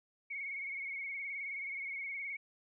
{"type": "tone with vibrato", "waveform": "sine", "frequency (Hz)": 2206, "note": "C#7", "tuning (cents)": -9, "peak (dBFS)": -38, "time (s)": [0.3, 2.37], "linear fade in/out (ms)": 10, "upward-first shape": "sine", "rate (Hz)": 19, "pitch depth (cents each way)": 52, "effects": []}